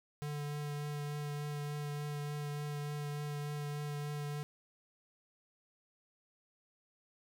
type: tone with vibrato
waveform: square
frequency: 146.83 Hz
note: D3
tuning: in tune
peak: -38 dBFS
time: 0.22-4.43 s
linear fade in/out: 0 ms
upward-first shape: triangle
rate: 3.4 Hz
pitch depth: 15 cents each way
effects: none